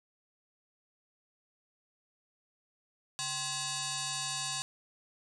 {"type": "tone with frequency modulation", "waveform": "sine", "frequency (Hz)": 1686, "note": "G#6", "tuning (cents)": 26, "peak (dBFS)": -33, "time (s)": [3.19, 4.62], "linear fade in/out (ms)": 0, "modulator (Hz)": 913, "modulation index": 7.8, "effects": []}